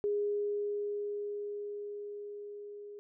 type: tone with level ramp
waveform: sine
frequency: 411.6 Hz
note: G#4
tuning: 16 cents flat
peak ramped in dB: -28 to -44 dBFS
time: 0.04-2.99 s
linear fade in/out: 0 ms
effects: none